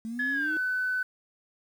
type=linear sweep; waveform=sine; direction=up; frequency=219 to 320.6 Hz; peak=-32 dBFS; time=0.05-0.57 s; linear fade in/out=0 ms
type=tone with pitch glide; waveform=sine; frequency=1700 to 1505.8 Hz; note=G#6 to F#6; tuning=+40 to +30 cents; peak=-25 dBFS; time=0.19-1.03 s; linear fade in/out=5 ms; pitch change=-210 cents; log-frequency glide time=0.31-0.53 s
effects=tanh soft clip ceiling -21 dBFS + 9-bit